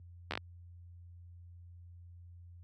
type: slowing click train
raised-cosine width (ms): 0.3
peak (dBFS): -19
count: 5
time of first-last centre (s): 0.31-0.375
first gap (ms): 12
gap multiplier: 1.21
effects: added 87 Hz sine -46 dBFS peak until 2.63 s + high-pass 100 Hz 12 dB/octave